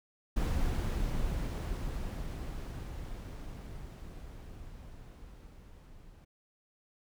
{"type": "noise with level ramp", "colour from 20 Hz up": "brown", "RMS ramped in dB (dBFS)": [-30, -54], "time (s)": [0.36, 6.25], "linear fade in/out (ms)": 10, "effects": []}